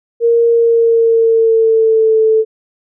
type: tone with pitch glide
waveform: sine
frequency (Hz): 466.2 to 440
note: A#4 to A4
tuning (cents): 0 to 0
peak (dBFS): -7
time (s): 0.2-2.45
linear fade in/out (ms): 50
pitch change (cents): -100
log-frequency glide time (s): 0.48-2.2
effects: none